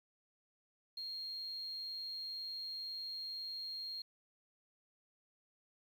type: tone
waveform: sine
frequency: 4234 Hz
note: C8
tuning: 20 cents sharp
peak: -40 dBFS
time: 0.97-4.02 s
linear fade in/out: 5 ms
effects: tanh soft clip ceiling -37 dBFS + 11-bit